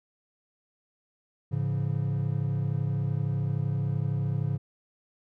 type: tone cluster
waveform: triangle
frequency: 107.3 / 140.3 / 170.9 Hz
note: A2 / C#3 / F3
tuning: -43 / +21 / -37 cents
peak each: -28 / -26 / -33 dBFS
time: 1.51-4.58 s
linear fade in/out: 20 ms
effects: none